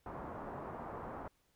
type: low-pass noise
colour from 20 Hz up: white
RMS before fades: -45 dBFS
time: 0.06-1.28 s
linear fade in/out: 2 ms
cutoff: 1100 Hz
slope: 24 dB/octave
effects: pink hiss -75 dBFS RMS until 1.55 s